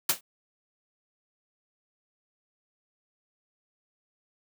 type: noise with exponential decay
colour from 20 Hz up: white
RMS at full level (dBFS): -18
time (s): 0.09-0.21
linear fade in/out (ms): 5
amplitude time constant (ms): 24
effects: high-pass 150 Hz 12 dB/octave

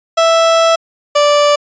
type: tone pair in turn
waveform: 30% pulse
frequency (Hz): 659.3 / 584.9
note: E5 / D5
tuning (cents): 0 / -7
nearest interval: major second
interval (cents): 207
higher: first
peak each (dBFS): -5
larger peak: neither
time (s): 0.17-0.76 / 1.15-1.56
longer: first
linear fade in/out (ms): 10
effects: resampled to 16000 Hz

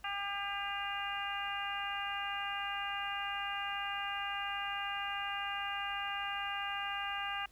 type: harmonic tone with a mistuned harmonic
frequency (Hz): 400.7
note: G4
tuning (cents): +38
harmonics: 2 / 3 / 4 / 5 / 6 / 7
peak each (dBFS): -41 / -42 / -42 / -46 / -46 / -41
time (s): 0.04-7.46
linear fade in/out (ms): 5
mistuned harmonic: 6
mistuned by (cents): +16
effects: added 50 Hz sine -62 dBFS peak until 7.51 s + pink hiss -66 dBFS RMS until 7.51 s

